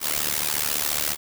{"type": "noise with amplitude modulation", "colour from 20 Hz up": "white", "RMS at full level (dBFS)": -21, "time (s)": [0, 1.17], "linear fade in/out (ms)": 50, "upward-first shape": "sine", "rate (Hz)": 74.4, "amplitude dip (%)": 95, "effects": []}